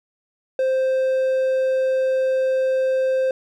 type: tone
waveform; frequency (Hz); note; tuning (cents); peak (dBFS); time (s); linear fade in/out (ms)
triangle; 523.3; C5; 0; -15; 0.59-3.31; 2
effects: none